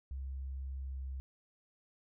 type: tone with pitch glide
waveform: sine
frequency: 66.8 to 66.3 Hz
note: C2 to C2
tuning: +36 to +23 cents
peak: -38 dBFS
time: 0.11-1.2 s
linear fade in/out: 0 ms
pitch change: -13 cents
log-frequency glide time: 0.82-1 s
effects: none